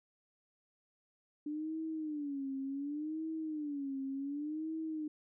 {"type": "tone with vibrato", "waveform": "sine", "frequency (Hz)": 293.7, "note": "D4", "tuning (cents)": 0, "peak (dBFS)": -36, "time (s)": [1.46, 5.08], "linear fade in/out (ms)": 5, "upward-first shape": "sine", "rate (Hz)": 0.68, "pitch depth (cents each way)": 150, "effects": []}